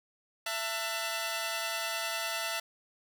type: tone cluster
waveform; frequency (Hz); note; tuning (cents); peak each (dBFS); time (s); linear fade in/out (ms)
10% pulse; 668 / 894 / 1467; E5 / A5 / F#6; +23 / +27 / -15; -26 / -29 / -32; 0.46-2.6; 5
effects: none